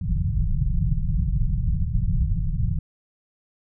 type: low-pass noise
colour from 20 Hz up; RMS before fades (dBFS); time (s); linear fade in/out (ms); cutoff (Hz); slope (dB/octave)
pink; -22; 0.01-2.79; 5; 180; 96
effects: none